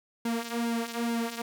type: tone with flanger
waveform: sawtooth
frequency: 233.1 Hz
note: A#3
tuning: in tune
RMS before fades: -31 dBFS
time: 0.25-1.42 s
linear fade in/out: 5 ms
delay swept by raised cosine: 1.6 to 4.4 ms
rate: 2.3 Hz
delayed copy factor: -0.7
effects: none